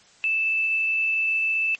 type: tone with frequency modulation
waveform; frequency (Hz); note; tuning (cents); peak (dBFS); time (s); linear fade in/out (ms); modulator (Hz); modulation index
sine; 2637; E7; 0; -20; 0.24-1.75; 0; 77.7; 0.22
effects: white hiss -54 dBFS RMS until 1.79 s + MP3 32 kbps